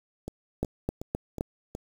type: two click trains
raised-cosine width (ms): 2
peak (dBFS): -14 / -22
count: 4 / 5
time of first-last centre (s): 0.63-1.409 / 0.28-1.751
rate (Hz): 3.85 / 2.72
effects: 7-bit